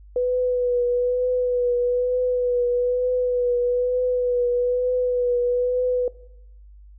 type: tone with vibrato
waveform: sine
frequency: 493.9 Hz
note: B4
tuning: in tune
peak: -18 dBFS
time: 0.16-6.08 s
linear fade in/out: 2 ms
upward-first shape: triangle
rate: 1.1 Hz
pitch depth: 30 cents each way
effects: noise-tail reverb RT60 0.9 s tail -20 dB re dry + added 50 Hz sine -43 dBFS peak until 6.98 s